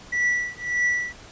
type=tone with tremolo; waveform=triangle; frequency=1955 Hz; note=B6; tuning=18 cents flat; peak=-16 dBFS; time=0.12-1.13 s; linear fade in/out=10 ms; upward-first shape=triangle; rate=1.7 Hz; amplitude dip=100%; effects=pink hiss -45 dBFS RMS until 1.31 s + resampled to 16000 Hz